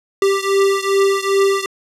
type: beating tone pair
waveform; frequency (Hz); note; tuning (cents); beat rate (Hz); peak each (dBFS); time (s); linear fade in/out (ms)
square; 392 / 394.5; G4 / G4; 0 / +11; 2.5; -16 / -18; 0.22-1.66; 2
effects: low-pass 10000 Hz 12 dB/octave